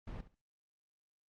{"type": "noise with echo", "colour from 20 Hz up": "brown", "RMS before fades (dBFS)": -43, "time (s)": [0.07, 0.21], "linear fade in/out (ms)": 5, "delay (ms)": 69, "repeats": 2, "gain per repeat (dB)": -15, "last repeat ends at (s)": 0.348, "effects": ["low-pass 4000 Hz 12 dB/octave", "Opus 32 kbps"]}